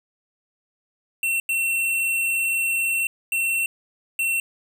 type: tone bursts at uneven times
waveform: square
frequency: 2711 Hz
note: E7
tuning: 48 cents sharp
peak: -21 dBFS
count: 4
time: 1.23-1.4 / 1.49-3.07 / 3.32-3.66 / 4.19-4.4 s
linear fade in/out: 2 ms
effects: none